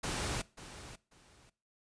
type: noise with echo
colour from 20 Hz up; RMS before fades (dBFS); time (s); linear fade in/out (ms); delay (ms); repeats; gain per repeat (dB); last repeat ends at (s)
pink; -36; 0.03-0.42; 10; 540; 2; -13; 1.5
effects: noise-tail reverb RT60 0.4 s tail -21 dB re dry + resampled to 22050 Hz